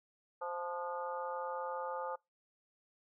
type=harmonic tone with a mistuned harmonic; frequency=174.61 Hz; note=F3; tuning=in tune; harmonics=3 / 4 / 5 / 6 / 7 / 8; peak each=-41 / -52 / -41 / -53 / -44 / -53 dBFS; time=0.41-2.16 s; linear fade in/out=10 ms; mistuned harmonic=8; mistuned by=+54 cents; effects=noise-tail reverb RT60 0.2 s tail -24 dB re dry